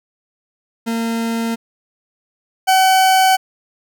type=tone pair in turn; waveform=40% pulse; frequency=228.8 / 757.5 Hz; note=A#3 / F#5; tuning=-32 / +40 cents; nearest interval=octave + major sixth; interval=2072 cents; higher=second; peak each=-17 / -9 dBFS; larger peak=second; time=0.86-1.56 / 2.67-3.37 s; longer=neither; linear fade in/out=20 ms; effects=none